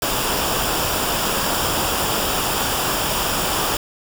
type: noise with comb filter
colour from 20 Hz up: pink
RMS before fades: -21 dBFS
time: 0.02-3.77 s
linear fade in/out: 2 ms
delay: 0.48 ms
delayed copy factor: -0.55
effects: none